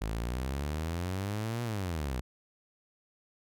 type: exponential two-way sweep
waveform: sawtooth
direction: up then down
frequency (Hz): 51.91 to 121.2 to 58.9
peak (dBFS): -28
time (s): 0.01-2.21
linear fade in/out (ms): 10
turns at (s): 1.63
effects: none